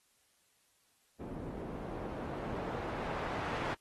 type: noise with low-pass filter sweep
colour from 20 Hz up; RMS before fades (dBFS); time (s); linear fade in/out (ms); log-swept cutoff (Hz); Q
white; -40; 1.19-3.75; 20; 350 to 1400; 0.74
effects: white hiss -72 dBFS RMS until 3.8 s + AAC 32 kbps